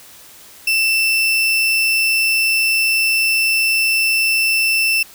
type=tone; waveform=35% pulse; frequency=2668 Hz; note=E7; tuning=20 cents sharp; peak=-12 dBFS; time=0.67-5.03 s; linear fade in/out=5 ms; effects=white hiss -42 dBFS RMS until 5.14 s